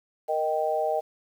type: chord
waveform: sine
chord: Eb major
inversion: second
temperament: equal with one note detuned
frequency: 466.2 / 622.3 / 781.3 Hz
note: Bb4 / Eb5 / G5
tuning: 0 / 0 / -6 cents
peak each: -30 / -26 / -28 dBFS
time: 0.28-1.01 s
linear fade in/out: 20 ms
effects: 9-bit